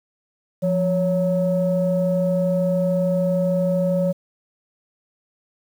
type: tone pair together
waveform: sine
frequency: 174.61 / 556.9 Hz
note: F3 / C#5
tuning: 0 / +8 cents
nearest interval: octave + minor sixth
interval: 2008 cents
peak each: -19 dBFS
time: 0.62-4.13 s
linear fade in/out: 20 ms
effects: tanh soft clip ceiling -11 dBFS + 8-bit